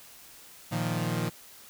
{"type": "chord", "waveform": "sawtooth", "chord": "Bb suspended fourth", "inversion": "none", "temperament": "equal", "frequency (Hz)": [116.54, 155.56, 174.61], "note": ["Bb2", "Eb3", "F3"], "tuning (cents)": [0, 0, 0], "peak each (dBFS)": -28, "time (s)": [0.71, 1.3], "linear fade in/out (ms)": 20, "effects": ["white hiss -51 dBFS RMS until 1.69 s"]}